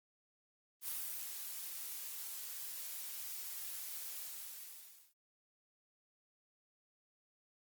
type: noise with ADSR envelope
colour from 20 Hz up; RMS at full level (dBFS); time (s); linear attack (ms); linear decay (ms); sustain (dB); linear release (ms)
blue; -40; 0.81-5.14; 69; 410; -5; 950
effects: noise-tail reverb RT60 0.1 s tail -26 dB re dry + Opus 32 kbps